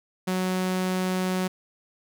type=tone; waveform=sawtooth; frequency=185 Hz; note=F#3; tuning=in tune; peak=-20 dBFS; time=0.27-1.48 s; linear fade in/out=10 ms; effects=none